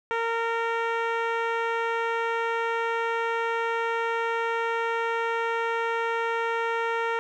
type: tone with low-pass filter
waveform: 10% pulse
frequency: 460 Hz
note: A#4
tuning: 23 cents flat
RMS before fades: -27 dBFS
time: 0.11-7.19 s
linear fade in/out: 0 ms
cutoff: 2000 Hz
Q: 0.62
effects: none